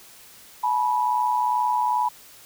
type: tone pair together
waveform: sine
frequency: 856 / 978.4 Hz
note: A5 / B5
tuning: -48 / -16 cents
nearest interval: major second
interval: 232 cents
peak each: -24 / -21 dBFS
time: 0.63-2.09 s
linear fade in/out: 10 ms
effects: white hiss -48 dBFS RMS until 2.45 s